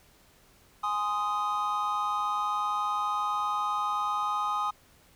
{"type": "chord", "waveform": "triangle", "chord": "Ab major", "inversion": "none", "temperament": "just", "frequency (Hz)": [830.6, 1038.3, 1245.9], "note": ["Ab5", "C6", "Eb6"], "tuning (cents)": [0, -14, 2], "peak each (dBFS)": [-31, -32, -27], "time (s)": [0.83, 4.71], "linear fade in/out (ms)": 10, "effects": ["pink hiss -60 dBFS RMS until 5.15 s"]}